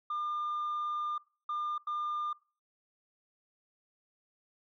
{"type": "tone bursts at uneven times", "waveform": "sine", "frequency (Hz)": 1203, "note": "D6", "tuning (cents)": 41, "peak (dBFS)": -30, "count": 3, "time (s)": [[0.1, 1.18], [1.49, 1.78], [1.87, 2.33]], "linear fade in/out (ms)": 5, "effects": ["noise-tail reverb RT60 0.4 s tail -24 dB re dry", "tanh soft clip ceiling -30 dBFS"]}